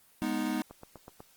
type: chord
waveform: square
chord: G# minor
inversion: none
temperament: equal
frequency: 207.7 / 246.9 / 311.1 Hz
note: G#3 / B3 / D#4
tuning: 0 / 0 / 0 cents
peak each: -36 / -34 / -34 dBFS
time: 0.22-0.62 s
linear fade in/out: 0 ms
type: click train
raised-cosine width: 1 ms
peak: -31 dBFS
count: 5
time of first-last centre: 0.71-1.204 s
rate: 8.09 Hz
effects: white hiss -62 dBFS RMS until 1.36 s + Opus 32 kbps